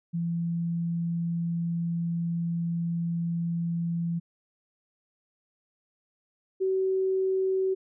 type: tone pair in turn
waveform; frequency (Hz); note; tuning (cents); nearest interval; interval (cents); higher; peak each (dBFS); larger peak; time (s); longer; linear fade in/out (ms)
sine; 169.1 / 379.6; E3 / F#4; +44 / +44; octave + major second; 1400; second; -26 / -23; second; 0.13-4.2 / 6.6-7.75; first; 20
effects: none